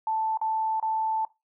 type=tone with dropouts; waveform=sine; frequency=881 Hz; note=A5; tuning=2 cents sharp; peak=-24 dBFS; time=0.07-1.25 s; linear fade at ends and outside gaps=2 ms; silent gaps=0.373-0.414 / 0.799-0.826 s; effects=noise-tail reverb RT60 0.2 s tail -18 dB re dry